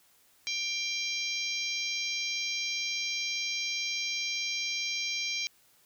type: harmonic tone with a mistuned harmonic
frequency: 798 Hz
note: G5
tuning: 31 cents sharp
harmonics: 3 / 4 / 5 / 6 / 7 / 8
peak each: -34 / -39 / -38 / -40 / -37 / -42 dBFS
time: 0.47-5.47 s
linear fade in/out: 0 ms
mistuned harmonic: 3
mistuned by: -27 cents
effects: white hiss -64 dBFS RMS until 5.85 s